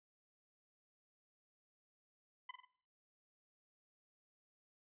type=tone with echo; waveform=20% pulse; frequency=1010 Hz; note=B5; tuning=39 cents sharp; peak=-39 dBFS; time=2.49-2.51 s; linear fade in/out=5 ms; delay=47 ms; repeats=3; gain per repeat=-5 dB; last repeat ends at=2.651 s; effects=noise-tail reverb RT60 0.5 s tail -17 dB re dry + resampled to 8000 Hz